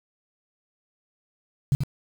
sine tone with echo, 137.1 Hz, C#3, 19 cents flat, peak -16 dBFS, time 1.72-1.75 s, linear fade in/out 0 ms, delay 85 ms, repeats 1, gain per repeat -5 dB, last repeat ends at 1.835 s, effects 7-bit

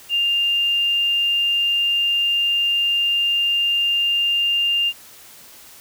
sine tone, 2800 Hz, F7, 4 cents sharp, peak -16 dBFS, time 0.09-4.93 s, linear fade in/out 50 ms, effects white hiss -44 dBFS RMS until 5.8 s

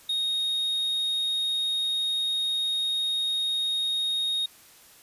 triangle tone, 3729 Hz, A#7, in tune, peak -23 dBFS, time 0.09-4.46 s, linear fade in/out 5 ms, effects white hiss -53 dBFS RMS until 5.02 s + resampled to 32000 Hz

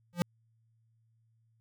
square tone with exponential growth, 174.61 Hz, F3, in tune, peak -22 dBFS, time 0.13-0.22 s, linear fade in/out 0 ms, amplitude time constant 19 ms, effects added 113 Hz sine -67 dBFS peak until 1.6 s

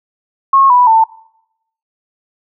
sine tone with pitch steps, 1087 / 985.3 / 893.2 Hz, C#6 / B5 / A5, -34 / -4 / +26 cents, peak -5 dBFS, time 0.53-1.04 s, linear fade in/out 5 ms, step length 170 ms, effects noise-tail reverb RT60 0.8 s tail -22 dB re dry

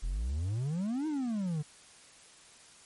triangle exponential two-way sweep, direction up then down, 38.13 to 320 to 144.5 Hz, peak -28 dBFS, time 0.02-1.63 s, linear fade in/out 20 ms, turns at 1.07 s, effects white hiss -56 dBFS RMS until 2.85 s + MP3 48 kbps

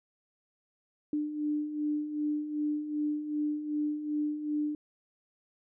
sine beating tone pair, 296.8 / 299.4 Hz, D4 / D4, +18 / +33 cents, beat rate 2.6 Hz, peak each -37 / -30 dBFS, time 1.13-4.75 s, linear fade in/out 2 ms, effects none

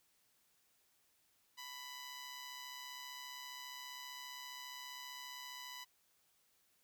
10% pulse tone with amplitude modulation, 993 Hz, B5, 9 cents sharp, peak -37 dBFS, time 1.57-5.85 s, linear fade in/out 20 ms, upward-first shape sine, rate 135 Hz, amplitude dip 40%, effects white hiss -75 dBFS RMS until 6.83 s

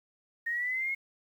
sine linear sweep, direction up, 1843 to 2179 Hz, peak -29 dBFS, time 0.46-0.95 s, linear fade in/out 10 ms, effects 10-bit

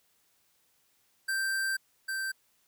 square tone pair in turn, 1568 / 1561.6 Hz, G6 / G6, 0 / -7 cents, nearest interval unison, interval 7 cents, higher first, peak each -29 / -32 dBFS, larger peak first, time 1.28-1.77 / 2.08-2.32 s, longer first, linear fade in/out 10 ms, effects white hiss -70 dBFS RMS until 2.67 s

